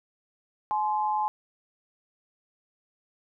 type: tone pair together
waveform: sine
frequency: 851 / 1041 Hz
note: G#5 / C6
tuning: +42 / -9 cents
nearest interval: minor third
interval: 349 cents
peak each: -25 / -30 dBFS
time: 0.71-1.28 s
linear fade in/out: 0 ms
effects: none